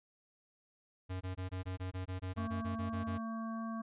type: tone bursts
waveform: square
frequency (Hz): 92.6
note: F#2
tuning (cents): +2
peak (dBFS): -38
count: 15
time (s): 1.09-3.184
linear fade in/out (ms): 20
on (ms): 120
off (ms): 21
type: harmonic tone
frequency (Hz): 225.2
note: A3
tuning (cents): +40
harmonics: 1 / 3 / 5 / 7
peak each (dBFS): -38 / -48 / -45 / -55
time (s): 2.37-3.82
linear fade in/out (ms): 10
effects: resampled to 8000 Hz